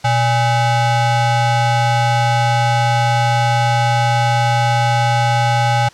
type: ring-modulated tone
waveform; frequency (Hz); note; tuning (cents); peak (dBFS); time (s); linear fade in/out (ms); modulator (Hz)
square; 350.6; F4; +7; -10; 0.04-5.89; 10; 472
effects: white hiss -44 dBFS RMS until 5.93 s + low-pass 6000 Hz 12 dB/octave